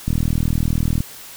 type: click train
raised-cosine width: 5 ms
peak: -7 dBFS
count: 38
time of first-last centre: 0.08-1.005 s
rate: 40 Hz
effects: white hiss -38 dBFS RMS until 1.36 s